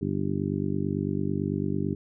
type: harmonic tone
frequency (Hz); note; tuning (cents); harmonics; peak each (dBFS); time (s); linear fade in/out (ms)
49; G1; 0; 2 / 3 / 4 / 5 / 6 / 7 / 8; -34 / -31 / -31 / -36 / -32 / -37 / -35; 0.01-1.95; 10
effects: none